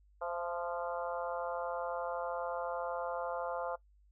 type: harmonic tone with a mistuned harmonic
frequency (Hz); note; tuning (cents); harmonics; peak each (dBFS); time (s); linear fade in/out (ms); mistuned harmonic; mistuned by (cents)
173.6; F3; -10; 3 / 4 / 5 / 6 / 7 / 8; -39 / -41 / -43 / -45 / -46 / -47; 0.21-3.76; 10; 4; -30
effects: noise-tail reverb RT60 0.1 s tail -19 dB re dry + added 50 Hz sine -62 dBFS peak until 4.11 s